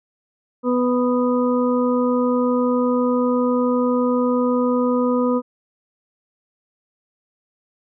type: harmonic tone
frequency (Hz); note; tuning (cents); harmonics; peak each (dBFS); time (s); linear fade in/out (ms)
247.8; B3; +6; 1 / 2 / 4 / 5; -18 / -20 / -28 / -28; 0.63-5.42; 50
effects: none